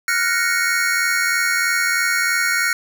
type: chord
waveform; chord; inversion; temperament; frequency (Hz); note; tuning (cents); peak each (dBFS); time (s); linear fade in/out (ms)
square; Gb major seventh; third; equal; 1396.9 / 1480 / 1864.7 / 2217; F6 / Gb6 / Bb6 / Db7; 0 / 0 / 0 / 0; -23; 0.08-2.73; 2
effects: none